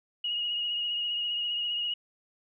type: tone with vibrato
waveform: sine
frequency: 2880 Hz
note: F#7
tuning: 47 cents flat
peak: -28 dBFS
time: 0.24-1.94 s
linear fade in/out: 5 ms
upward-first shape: triangle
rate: 15 Hz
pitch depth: 30 cents each way
effects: none